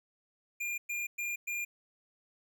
square tone bursts, 2406 Hz, D7, 41 cents sharp, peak -34 dBFS, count 4, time 0.6-1.65 s, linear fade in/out 10 ms, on 180 ms, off 110 ms, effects none

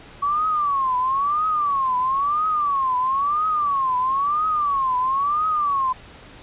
sine tone with vibrato, 1125 Hz, C#6, 25 cents sharp, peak -18 dBFS, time 0.22-5.93 s, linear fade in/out 10 ms, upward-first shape triangle, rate 1 Hz, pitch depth 220 cents each way, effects pink hiss -44 dBFS RMS until 6.42 s + resampled to 8000 Hz

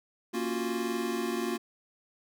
square chord, Gb major seventh, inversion first, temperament equal, 233.1 / 277.2 / 349.2 / 370 Hz, Bb3 / Db4 / F4 / Gb4, 0 / 0 / 0 / 0 cents, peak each -35 / -40 / -34 / -37 dBFS, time 0.33-1.58 s, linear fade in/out 20 ms, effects none

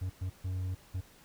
triangle tone bursts at uneven times, 92.5 Hz, F#2, in tune, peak -30 dBFS, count 4, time 0.01-0.1 / 0.21-0.3 / 0.44-0.75 / 0.94-1.01 s, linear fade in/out 10 ms, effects pink hiss -59 dBFS RMS until 1.24 s

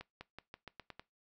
accelerating click train, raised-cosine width 0.3 ms, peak -30 dBFS, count 8, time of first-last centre 0.01-0.996 s, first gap 200 ms, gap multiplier 0.88, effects noise-tail reverb RT60 0.2 s tail -20 dB re dry

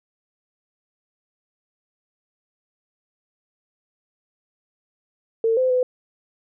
sine tone with pitch steps, 451.9 / 514 / 504 Hz, A4 / C5 / B4, +46 / -31 / +35 cents, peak -16 dBFS, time 5.44-5.83 s, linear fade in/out 2 ms, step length 130 ms, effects none

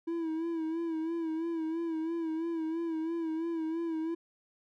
triangle tone with vibrato, 326.9 Hz, E4, 14 cents flat, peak -29 dBFS, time 0.07-4.15 s, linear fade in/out 10 ms, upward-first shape sine, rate 3 Hz, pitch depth 57 cents each way, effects none

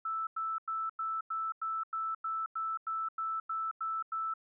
sine tone bursts, 1318.5 Hz, E6, in tune, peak -32 dBFS, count 14, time 0.05-4.339 s, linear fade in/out 5 ms, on 220 ms, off 93 ms, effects none

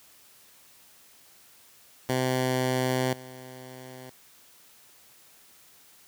10% pulse tone with level steps, 128.4 Hz, C3, 32 cents flat, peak -16 / -34 dBFS, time 2.09-4.1 s, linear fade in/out 5 ms, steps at 3.13 s, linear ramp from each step 2 ms, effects white hiss -56 dBFS RMS until 6.07 s + high-pass 60 Hz 12 dB/octave

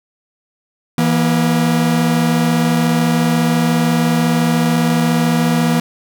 45% pulse tone pair together, 164.81 / 239 Hz, E3 / A#3, 0 / +43 cents, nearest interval tritone, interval 643 cents, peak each -15 dBFS, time 0.98-5.8 s, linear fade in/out 2 ms, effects none

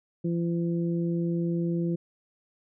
harmonic tone, 170 Hz, F3, 46 cents flat, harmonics 1 / 2 / 3, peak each -26 / -30 / -40 dBFS, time 0.24-1.96 s, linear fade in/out 10 ms, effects none

